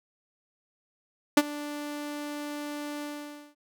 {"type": "tone with ADSR envelope", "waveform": "sawtooth", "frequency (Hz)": 293.7, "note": "D4", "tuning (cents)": 0, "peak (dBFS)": -10, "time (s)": [1.37, 3.55], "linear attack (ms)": 5, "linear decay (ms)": 42, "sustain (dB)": -20, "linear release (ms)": 530, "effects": []}